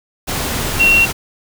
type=tone in noise; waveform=sine; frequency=2736 Hz; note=F7; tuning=36 cents flat; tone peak=-8 dBFS; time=0.79-1.06 s; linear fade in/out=20 ms; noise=pink; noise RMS=-20 dBFS; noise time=0.27-1.13 s; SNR=+9 dB; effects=none